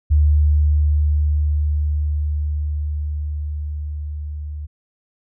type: tone with level ramp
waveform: sine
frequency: 74.6 Hz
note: D2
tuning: 28 cents sharp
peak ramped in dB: -10 to -26 dBFS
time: 0.1-4.67 s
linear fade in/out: 20 ms
effects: none